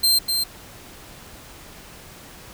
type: tone with echo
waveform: sawtooth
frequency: 4153 Hz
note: C8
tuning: 14 cents flat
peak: -12 dBFS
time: 0.03-0.19 s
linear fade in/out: 10 ms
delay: 250 ms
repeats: 1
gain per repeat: -5 dB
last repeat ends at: 0.44 s
effects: pink hiss -43 dBFS RMS until 2.53 s